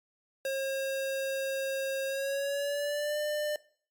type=tone with pitch glide; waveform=square; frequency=539 to 598.1 Hz; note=C#5 to D5; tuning=-49 to +31 cents; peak=-30 dBFS; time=0.45-3.56 s; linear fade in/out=2 ms; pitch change=+180 cents; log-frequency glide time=2.06-3.18 s; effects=noise-tail reverb RT60 0.5 s tail -20 dB re dry + MP3 96 kbps